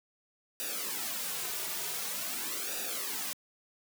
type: noise with flanger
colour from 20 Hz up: white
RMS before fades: -36 dBFS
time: 0.6-3.33 s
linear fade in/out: 0 ms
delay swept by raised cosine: 0.93 to 3.83 ms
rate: 0.46 Hz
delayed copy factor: -0.8
effects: high-pass 200 Hz 12 dB/octave